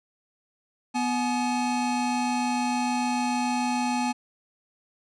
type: tone pair together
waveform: square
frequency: 246.9 / 847.4 Hz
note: B3 / G#5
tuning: 0 / +35 cents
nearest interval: octave + major sixth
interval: 2135 cents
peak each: -27 / -28 dBFS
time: 0.94-4.13 s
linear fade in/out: 20 ms
effects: resampled to 22050 Hz